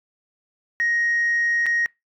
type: tone with dropouts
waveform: sine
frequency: 1876 Hz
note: A#6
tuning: 11 cents sharp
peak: -17 dBFS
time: 0.8-1.86 s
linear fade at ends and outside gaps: 0 ms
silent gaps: 1.659-1.665 s
effects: noise-tail reverb RT60 0.2 s tail -25 dB re dry + tanh soft clip ceiling -15 dBFS